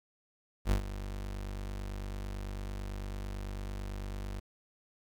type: tone with ADSR envelope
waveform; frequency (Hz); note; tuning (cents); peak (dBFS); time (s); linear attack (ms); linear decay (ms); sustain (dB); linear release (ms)
35% pulse; 49; G1; 0; -22; 0.65-4.4; 63; 96; -13; 12
effects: 10-bit